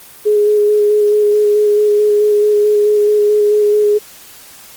sine tone with vibrato, 418.3 Hz, G#4, 12 cents sharp, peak -8 dBFS, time 0.25-3.99 s, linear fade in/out 20 ms, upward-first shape square, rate 4.6 Hz, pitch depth 12 cents each way, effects white hiss -38 dBFS RMS until 4.76 s + Opus 32 kbps

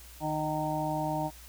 harmonic tone with a mistuned harmonic, 153.5 Hz, D#3, 23 cents flat, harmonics 1 / 2 / 4 / 5 / 6, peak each -35 / -35 / -35 / -35 / -35 dBFS, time 0.2-1.31 s, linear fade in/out 50 ms, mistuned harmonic 4, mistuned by +16 cents, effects added 60 Hz sine -50 dBFS peak until 1.48 s + white hiss -52 dBFS RMS until 1.48 s

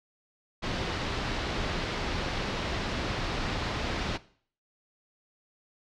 pink low-pass noise, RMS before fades -32 dBFS, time 0.62-4.18 s, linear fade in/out 20 ms, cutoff 4800 Hz, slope 24 dB/octave, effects noise-tail reverb RT60 0.5 s tail -18 dB re dry

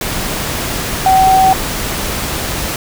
sine tone in noise, 760 Hz, F#5, 46 cents sharp, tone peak -6 dBFS, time 1.06-1.53 s, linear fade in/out 2 ms, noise pink, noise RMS -19 dBFS, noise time 0.01-2.76 s, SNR +10 dB, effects none

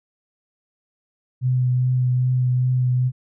sine tone with vibrato, 126.4 Hz, B2, 41 cents sharp, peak -16 dBFS, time 1.41-3.12 s, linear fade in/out 50 ms, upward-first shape triangle, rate 2.5 Hz, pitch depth 17 cents each way, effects none

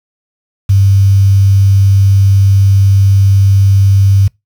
sine tone with quantisation, 98 Hz, G2, in tune, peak -4 dBFS, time 0.69-4.28 s, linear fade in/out 10 ms, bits 5, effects noise-tail reverb RT60 0.2 s tail -25 dB re dry

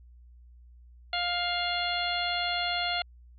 harmonic tone with a mistuned harmonic, 703 Hz, F5, 11 cents sharp, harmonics 1 / 2 / 3 / 4 / 5 / 6, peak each -32 / -35 / -35 / -35 / -35 / -35 dBFS, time 1.13-3.02 s, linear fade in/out 2 ms, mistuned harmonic 5, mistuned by -45 cents, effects added 60 Hz sine -50 dBFS peak until 3.38 s

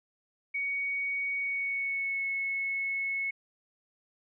sine tone with pitch glide, 2240 to 2195 Hz, C#7 to C#7, +18 to -18 cents, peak -29 dBFS, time 0.54-3.31 s, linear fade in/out 10 ms, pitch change -36 cents, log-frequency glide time 1.37-2.26 s, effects none

